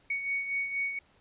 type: beating tone pair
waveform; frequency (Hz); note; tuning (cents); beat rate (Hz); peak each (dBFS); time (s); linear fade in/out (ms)
sine; 2230 / 2234.2; C#7 / C#7; +10 / +13; 4.2; -30 / -38; 0.1-0.99; 5
effects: pink hiss -64 dBFS RMS until 1.2 s + resampled to 8000 Hz